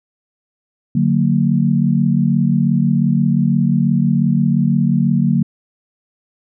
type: chord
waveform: sine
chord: D augmented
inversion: none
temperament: just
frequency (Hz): 146.83 / 183.54 / 229.4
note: D3 / F#3 / A#3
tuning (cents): 0 / -14 / -28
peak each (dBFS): -16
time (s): 0.95-5.43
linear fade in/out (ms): 5
effects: none